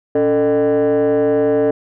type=tone with frequency modulation; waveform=sine; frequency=444.5 Hz; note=A4; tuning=18 cents sharp; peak=-9 dBFS; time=0.15-1.71 s; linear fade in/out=5 ms; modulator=163 Hz; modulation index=1; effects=tanh soft clip ceiling -11 dBFS